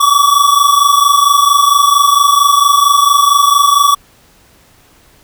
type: tone pair together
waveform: square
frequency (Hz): 1130 / 1154.4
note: C#6 / D6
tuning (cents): +33 / -30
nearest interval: unison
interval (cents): 37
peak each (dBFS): -10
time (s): 0-3.95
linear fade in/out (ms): 10
effects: pink hiss -47 dBFS RMS until 5.23 s